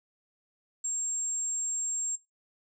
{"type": "tone", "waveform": "sine", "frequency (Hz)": 7470, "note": "A#8", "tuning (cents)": 3, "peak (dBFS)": -26, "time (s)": [0.84, 2.16], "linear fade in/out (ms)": 10, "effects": ["noise-tail reverb RT60 0.2 s tail -21 dB re dry", "tanh soft clip ceiling -28 dBFS"]}